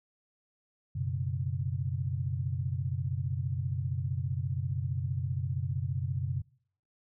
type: chord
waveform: sine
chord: F# suspended fourth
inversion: none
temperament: equal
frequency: 92.5 / 123.47 / 138.59 Hz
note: F#2 / B2 / C#3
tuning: 0 / 0 / 0 cents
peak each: -34 dBFS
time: 0.95-6.42 s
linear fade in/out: 10 ms
effects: noise-tail reverb RT60 0.6 s tail -24 dB re dry